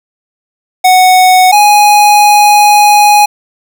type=tone pair in turn; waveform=square; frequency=740 / 830.5 Hz; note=F#5 / G#5; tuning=0 / 0 cents; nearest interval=major second; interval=200 cents; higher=second; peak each=-3 dBFS; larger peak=neither; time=0.84-1.52 / 1.52-3.26 s; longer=second; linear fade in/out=10 ms; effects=none